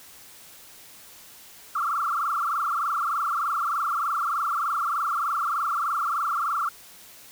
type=tone with frequency modulation; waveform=sine; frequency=1258 Hz; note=D#6; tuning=19 cents sharp; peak=-23 dBFS; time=1.75-6.69 s; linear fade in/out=5 ms; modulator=23.3 Hz; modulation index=5.7; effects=white hiss -48 dBFS RMS until 7.31 s